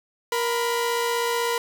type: tone pair together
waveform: sawtooth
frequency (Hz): 470.5 / 997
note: A#4 / B5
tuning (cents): +16 / +16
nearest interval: octave + minor second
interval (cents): 1300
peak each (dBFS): -20 / -23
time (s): 0.32-1.58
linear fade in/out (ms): 2
effects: none